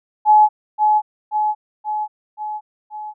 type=tone with echo; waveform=sine; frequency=850 Hz; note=G#5; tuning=40 cents sharp; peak=-7 dBFS; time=0.25-0.49 s; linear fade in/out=50 ms; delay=530 ms; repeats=5; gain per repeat=-4 dB; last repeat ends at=3.14 s; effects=none